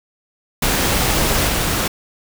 pink noise with level steps, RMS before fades -17 / -19 dBFS, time 0.62-1.88 s, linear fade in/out 5 ms, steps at 1.47 s, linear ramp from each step 10 ms, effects none

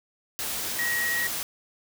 sine tone in noise, 1900 Hz, A#6, 33 cents sharp, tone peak -25 dBFS, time 0.79-1.27 s, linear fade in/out 0 ms, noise white, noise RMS -31 dBFS, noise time 0.39-1.43 s, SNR +3 dB, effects none

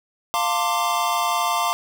square chord, D minor seventh, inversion first, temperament equal with one note detuned, 698.5 / 900.6 / 1046.5 / 1174.7 Hz, F5 / A5 / C6 / D6, 0 / +40 / 0 / 0 cents, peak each -26 dBFS, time 0.34-1.73 s, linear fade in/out 0 ms, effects none

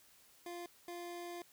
25% pulse tone bursts at uneven times, 348.1 Hz, F4, 6 cents flat, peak -40 dBFS, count 2, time 0.46-0.66 / 0.88-1.42 s, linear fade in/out 2 ms, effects white hiss -65 dBFS RMS until 1.52 s

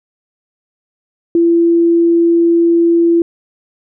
sine tone, 337.9 Hz, E4, 43 cents sharp, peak -7 dBFS, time 1.35-3.22 s, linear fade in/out 2 ms, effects none

